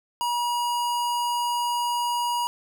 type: tone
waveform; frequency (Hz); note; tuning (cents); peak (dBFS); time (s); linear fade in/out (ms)
square; 960; B5; -49; -24; 0.21-2.47; 0
effects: none